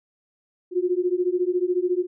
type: beating tone pair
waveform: sine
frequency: 352.9 / 366.9 Hz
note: F4 / F#4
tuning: +18 / -15 cents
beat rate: 14 Hz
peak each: -23 dBFS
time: 0.71-2.07 s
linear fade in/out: 50 ms
effects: none